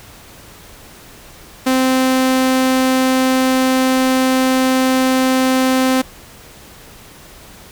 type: tone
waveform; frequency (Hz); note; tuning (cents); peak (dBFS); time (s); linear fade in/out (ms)
sawtooth; 259.8; C4; -12; -8; 1.66-6.02; 10
effects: pink hiss -40 dBFS RMS until 7.71 s